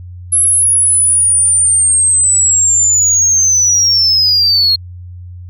sine linear sweep, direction down, 11000 to 4233 Hz, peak -6 dBFS, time 0.32-4.76 s, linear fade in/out 10 ms, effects tanh soft clip ceiling -4 dBFS + added 89 Hz sine -27 dBFS peak until 5.49 s

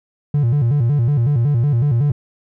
triangle tone with vibrato, 130.81 Hz, C3, in tune, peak -10 dBFS, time 0.34-2.12 s, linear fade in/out 5 ms, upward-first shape square, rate 5.4 Hz, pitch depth 190 cents each way, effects tanh soft clip ceiling -6 dBFS

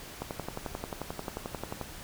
click train, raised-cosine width 1 ms, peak -20 dBFS, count 19, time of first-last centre 0.22-1.813 s, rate 11.3 Hz, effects pink hiss -45 dBFS RMS until 2.03 s

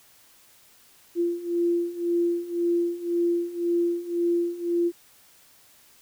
sine beating tone pair, 343.2 / 345.1 Hz, F4 / F4, -30 / -21 cents, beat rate 1.9 Hz, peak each -27 / -24 dBFS, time 1.15-4.92 s, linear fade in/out 50 ms, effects white hiss -56 dBFS RMS until 6.01 s

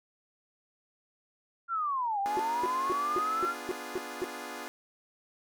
sine linear two-way sweep, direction down then up, 1400 to 782 to 1400 Hz, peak -28 dBFS, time 1.68-3.55 s, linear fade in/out 50 ms, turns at 2.2 s
10% pulse chord, B diminished seventh, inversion none, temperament equal, 246.9 / 293.7 / 349.2 / 415.3 Hz, B3 / D4 / F4 / Ab4, 0 / 0 / 0 / 0 cents, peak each -36 dBFS, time 2.26-4.68 s, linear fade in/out 0 ms
triangle tone bursts, 364.7 Hz, F#4, 25 cents flat, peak -26 dBFS, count 8, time 2.37-4.242 s, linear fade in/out 0 ms, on 24 ms, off 240 ms
effects none

